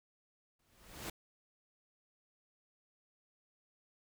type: noise with exponential growth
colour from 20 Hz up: pink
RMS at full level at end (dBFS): -40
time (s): 0.59-1.1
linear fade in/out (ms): 5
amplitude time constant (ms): 110
effects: none